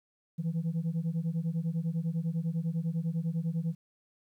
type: beating tone pair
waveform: sine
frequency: 160 / 170 Hz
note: D#3 / F3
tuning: +49 / -46 cents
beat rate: 10 Hz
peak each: -30 dBFS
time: 0.38-3.75 s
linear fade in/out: 20 ms
effects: tanh soft clip ceiling -26 dBFS + 11-bit